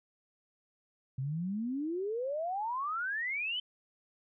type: exponential sweep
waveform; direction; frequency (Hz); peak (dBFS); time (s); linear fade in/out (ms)
sine; up; 126.8 to 3102; -32; 1.18-3.6; 5
effects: none